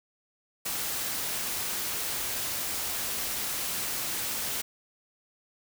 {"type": "noise", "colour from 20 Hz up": "white", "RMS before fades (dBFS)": -32, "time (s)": [0.65, 4.62], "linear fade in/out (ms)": 10, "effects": []}